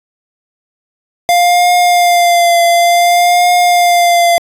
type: tone with vibrato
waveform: square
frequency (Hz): 698.5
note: F5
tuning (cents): 0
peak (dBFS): -7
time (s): 1.29-4.38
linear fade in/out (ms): 0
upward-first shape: triangle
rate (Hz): 0.56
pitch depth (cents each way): 34
effects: resampled to 32000 Hz